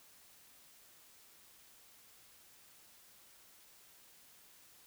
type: silence
effects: white hiss -62 dBFS RMS until 4.86 s